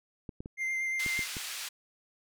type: clicks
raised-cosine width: 3 ms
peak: -27 dBFS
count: 6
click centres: 0.292 / 0.405 / 0.459 / 1.063 / 1.192 / 1.368 s
type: tone with vibrato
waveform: triangle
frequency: 2093 Hz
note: C7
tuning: in tune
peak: -28 dBFS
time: 0.57-1.26 s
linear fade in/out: 50 ms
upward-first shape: sine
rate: 8.5 Hz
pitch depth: 15 cents each way
type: band-pass noise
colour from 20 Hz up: pink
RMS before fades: -39 dBFS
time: 0.99-1.69 s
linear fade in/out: 10 ms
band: 2000 to 11000 Hz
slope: 12 dB/octave
effects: none